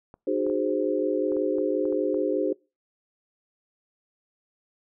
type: clicks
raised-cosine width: 1 ms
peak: -31 dBFS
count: 9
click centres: 0.141 / 0.466 / 0.499 / 1.32 / 1.367 / 1.584 / 1.854 / 1.925 / 2.144 s
type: chord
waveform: sine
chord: Ab dominant seventh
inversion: second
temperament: equal with one note detuned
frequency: 303.8 / 370 / 415.3 / 523.3 Hz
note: Eb4 / Gb4 / Ab4 / C5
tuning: -41 / 0 / 0 / 0 cents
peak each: -28 dBFS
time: 0.27-2.53 s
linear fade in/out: 5 ms
effects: noise-tail reverb RT60 0.3 s tail -26 dB re dry